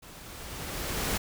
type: noise with level ramp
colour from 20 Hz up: pink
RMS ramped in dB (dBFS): -49 to -28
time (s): 0.02-1.18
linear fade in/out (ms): 10
effects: none